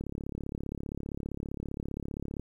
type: click train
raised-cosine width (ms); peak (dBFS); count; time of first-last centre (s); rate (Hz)
3; -23; 85; 0.01-2.396; 35.2
effects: 10-bit